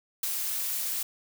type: noise with ADSR envelope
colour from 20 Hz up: blue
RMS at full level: -27 dBFS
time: 0.23-1.03 s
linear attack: 4 ms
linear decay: 21 ms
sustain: -4 dB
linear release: 4 ms
effects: none